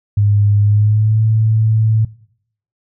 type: tone with pitch glide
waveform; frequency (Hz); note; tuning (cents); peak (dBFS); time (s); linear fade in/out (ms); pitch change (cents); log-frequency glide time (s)
sine; 102.8 to 110.18; G#2 to A2; -17 to +3; -9; 0.17-2.05; 5; +120; 0.6-1.23
effects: noise-tail reverb RT60 0.7 s tail -22 dB re dry